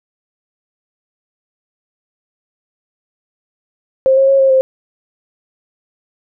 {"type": "tone with pitch steps", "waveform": "sine", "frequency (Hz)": [529, 539, 545, 536, 525], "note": ["C5", "C#5", "C#5", "C5", "C5"], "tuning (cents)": [19, -49, -29, 42, 6], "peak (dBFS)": -7, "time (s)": [4.06, 4.61], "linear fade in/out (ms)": 0, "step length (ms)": 110, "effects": []}